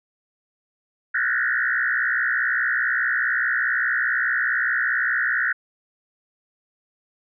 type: tone with frequency modulation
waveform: sine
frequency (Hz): 1661.2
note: G#6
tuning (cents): 0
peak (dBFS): -19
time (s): 1.14-5.53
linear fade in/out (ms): 10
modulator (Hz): 62.4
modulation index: 3.9
effects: none